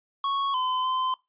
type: tone with pitch steps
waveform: square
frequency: 1106 / 1020 / 1030 Hz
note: C#6 / C6 / C6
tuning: -4 / -44 / -28 cents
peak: -25 dBFS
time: 0.24-1.14 s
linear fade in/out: 2 ms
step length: 300 ms
effects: noise-tail reverb RT60 0.2 s tail -21 dB re dry + resampled to 8000 Hz